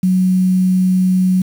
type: tone with quantisation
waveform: sine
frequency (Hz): 185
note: F#3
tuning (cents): 0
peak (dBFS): -10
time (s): 0.03-1.42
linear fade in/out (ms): 5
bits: 6
effects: none